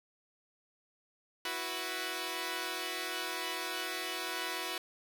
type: chord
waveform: 5% pulse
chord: E suspended second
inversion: none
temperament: equal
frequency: 329.6 / 370 / 493.9 Hz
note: E4 / F#4 / B4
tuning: 0 / 0 / 0 cents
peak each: -29 / -27 / -30 dBFS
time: 1.45-4.78 s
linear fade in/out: 2 ms
effects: none